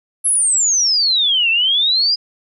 sine exponential two-way sweep, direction down then up, 11200 to 2637 to 4983 Hz, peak -12 dBFS, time 0.24-2.16 s, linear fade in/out 20 ms, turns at 1.5 s, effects none

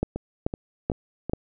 two click trains, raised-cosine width 2 ms, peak -16 / -10 dBFS, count 4 / 4, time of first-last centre 0.16-1.296 / 0.03-1.334 s, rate 2.64 / 2.3 Hz, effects none

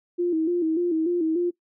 sine tone with vibrato, 334.8 Hz, E4, 27 cents sharp, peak -20 dBFS, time 0.18-1.51 s, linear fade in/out 20 ms, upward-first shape square, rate 3.4 Hz, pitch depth 80 cents each way, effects noise-tail reverb RT60 0.1 s tail -20 dB re dry

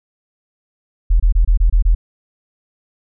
sine tone bursts, 41.2 Hz, E1, in tune, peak -8 dBFS, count 7, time 1.1-1.95 s, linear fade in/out 10 ms, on 100 ms, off 25 ms, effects none

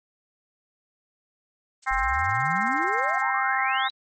violet noise with tremolo, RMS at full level -39 dBFS, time 1.82-3.23 s, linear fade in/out 10 ms, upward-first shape sine, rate 19 Hz, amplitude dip 90%
harmonic tone, 264.1 Hz, C4, 16 cents sharp, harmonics 3 / 4 / 5 / 6 / 7 / 8, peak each -27 / -28 / -29 / -30 / -30 / -31 dBFS, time 1.86-3.89 s, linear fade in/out 20 ms
sine exponential sweep, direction up, 41.2 to 3951 Hz, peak -30 dBFS, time 1.91-3.9 s, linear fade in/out 0 ms
effects MP3 32 kbps

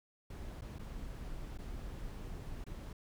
brown noise with dropouts, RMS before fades -44 dBFS, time 0.3-2.93 s, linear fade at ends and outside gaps 5 ms, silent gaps 0.611-0.619 / 0.786-0.792 / 1.577-1.586 / 2.642-2.664 s, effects none

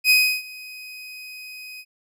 30% pulse tone with ADSR envelope, 2509 Hz, D#7, 14 cents sharp, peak -9 dBFS, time 0.04-1.85 s, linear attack 60 ms, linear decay 320 ms, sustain -24 dB, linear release 54 ms, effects none

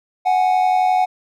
triangle tone pair together, 740 / 831.4 Hz, F#5 / G#5, 0 / +2 cents, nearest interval major second, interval 202 cents, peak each -12 / -19 dBFS, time 0.25-1.06 s, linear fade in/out 20 ms, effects none

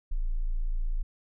sine tone, 28 Hz, A0, 31 cents sharp, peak -25 dBFS, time 0.11-1.03 s, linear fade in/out 10 ms, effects none

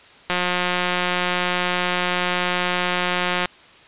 click train, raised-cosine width 0.3 ms, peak -5 dBFS, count 566, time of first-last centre 0.3-3.456 s, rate 179 Hz, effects white hiss -47 dBFS RMS until 3.87 s + resampled to 8000 Hz

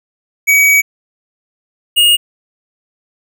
square tone pair in turn, 2267 / 2856 Hz, C#7 / F7, +38 / +38 cents, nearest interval major third, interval 400 cents, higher second, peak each -7 dBFS, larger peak neither, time 0.47-0.82 / 1.96-2.17 s, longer first, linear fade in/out 20 ms, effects none

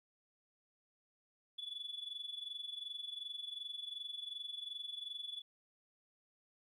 sine tone with amplitude modulation, 3435 Hz, A7, 42 cents flat, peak -38 dBFS, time 1.58-5.42 s, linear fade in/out 10 ms, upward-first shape sine, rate 22.7 Hz, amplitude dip 80%, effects tanh soft clip ceiling -37 dBFS + 13-bit

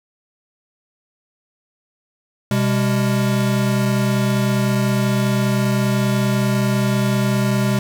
square tone pair together, 127.1 / 201.8 Hz, C3 / G#3, -50 / -49 cents, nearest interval minor sixth, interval 801 cents, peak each -19 dBFS, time 2.51-7.79 s, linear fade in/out 2 ms, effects 7-bit

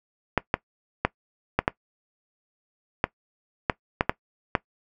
clicks, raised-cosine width 0.5 ms, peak -4 dBFS, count 10, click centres 0.377 / 0.541 / 1.05 / 1.59 / 1.679 / 3.041 / 3.698 / 4.009 / 4.095 / 4.552 s, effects noise-tail reverb RT60 0.1 s tail -20 dB re dry

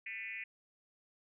sine tone with frequency modulation, 2217 Hz, C#7, in tune, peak -40 dBFS, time 0.06-0.44 s, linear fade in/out 5 ms, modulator 219 Hz, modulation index 1.6, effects none

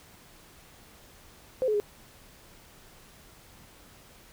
sine tone with pitch steps, 516 / 426.9 / 413 Hz, C5 / G#4 / G#4, -24 / +48 / -10 cents, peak -23 dBFS, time 1.62-1.8 s, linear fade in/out 0 ms, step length 60 ms, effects pink hiss -54 dBFS RMS until 4.32 s

